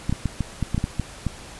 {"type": "clicks", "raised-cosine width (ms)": 5, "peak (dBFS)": -10, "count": 10, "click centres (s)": [0.095, 0.126, 0.257, 0.407, 0.627, 0.746, 0.779, 0.841, 0.997, 1.267], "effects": ["pink hiss -41 dBFS RMS until 1.59 s", "resampled to 24000 Hz"]}